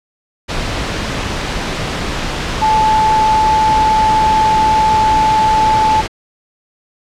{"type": "tone in noise", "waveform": "sine", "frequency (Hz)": 870, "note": "A5", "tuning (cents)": -20, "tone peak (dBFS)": -9, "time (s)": [2.61, 6.02], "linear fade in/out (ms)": 20, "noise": "pink", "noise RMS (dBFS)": -19, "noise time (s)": [0.48, 6.08], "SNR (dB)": 7, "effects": ["low-pass 5000 Hz 12 dB/octave"]}